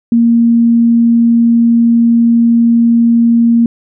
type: tone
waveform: sine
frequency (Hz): 233.1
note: A#3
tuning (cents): 0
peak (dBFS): -5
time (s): 0.12-3.66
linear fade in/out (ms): 2
effects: none